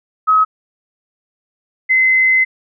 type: tone pair in turn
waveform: sine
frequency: 1276 / 2051 Hz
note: D#6 / C7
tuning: +43 / -35 cents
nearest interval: minor sixth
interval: 822 cents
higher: second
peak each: -8 / -9 dBFS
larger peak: first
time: 0.27-0.45 / 1.89-2.45 s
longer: second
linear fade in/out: 20 ms
effects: none